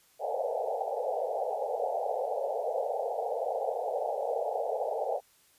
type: band-pass noise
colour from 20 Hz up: pink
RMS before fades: -32 dBFS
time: 0.19-5.21 s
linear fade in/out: 50 ms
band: 450 to 830 Hz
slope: 96 dB/octave
effects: white hiss -64 dBFS RMS until 5.58 s + resampled to 32000 Hz